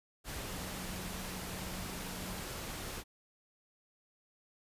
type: tone in noise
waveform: sine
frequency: 184.1 Hz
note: F#3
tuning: 8 cents flat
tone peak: -46 dBFS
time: 0.49-2.46 s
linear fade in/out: 50 ms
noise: pink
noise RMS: -42 dBFS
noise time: 0.24-3.04 s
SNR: -7 dB
effects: resampled to 32000 Hz